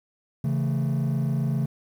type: chord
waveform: triangle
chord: A major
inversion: first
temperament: just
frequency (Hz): 137.5 / 165 / 220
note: C#3 / E3 / A3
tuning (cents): -14 / +2 / 0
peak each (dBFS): -21 / -26 / -27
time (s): 0.44-1.66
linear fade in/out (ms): 5
effects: tanh soft clip ceiling -16 dBFS + 9-bit